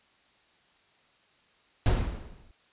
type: noise with exponential decay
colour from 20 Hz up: brown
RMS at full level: -19 dBFS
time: 1.86-2.51 s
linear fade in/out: 1 ms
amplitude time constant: 140 ms
effects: white hiss -64 dBFS RMS until 2.72 s + resampled to 8000 Hz